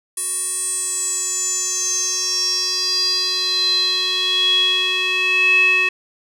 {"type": "tone with band-pass filter sweep", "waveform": "square", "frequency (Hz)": 370, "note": "F#4", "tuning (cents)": 0, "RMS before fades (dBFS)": -19, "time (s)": [0.17, 5.89], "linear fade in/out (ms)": 5, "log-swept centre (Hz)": [9700, 2400], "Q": 9.8, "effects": []}